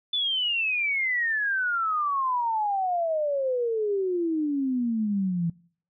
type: exponential sweep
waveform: sine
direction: down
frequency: 3513 to 164.6 Hz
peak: -23 dBFS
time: 0.13-5.5 s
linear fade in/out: 5 ms
effects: noise-tail reverb RT60 0.5 s tail -22 dB re dry